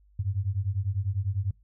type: beating tone pair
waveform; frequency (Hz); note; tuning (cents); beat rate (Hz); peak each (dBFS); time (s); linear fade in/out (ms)
sine; 93 / 103; F#2 / G#2; +9 / -14; 10; -29; 0.19-1.51; 5
effects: noise-tail reverb RT60 0.2 s tail -23 dB re dry + added 50 Hz sine -57 dBFS peak until 1.63 s